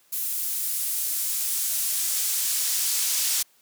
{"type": "noise with high-pass filter sweep", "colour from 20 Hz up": "brown", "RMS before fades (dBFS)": -26, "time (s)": [0.12, 3.43], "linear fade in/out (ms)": 10, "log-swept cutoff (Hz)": [12000, 6400], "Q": 0.77, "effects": ["white hiss -61 dBFS RMS until 3.61 s", "high-pass 150 Hz 12 dB/octave"]}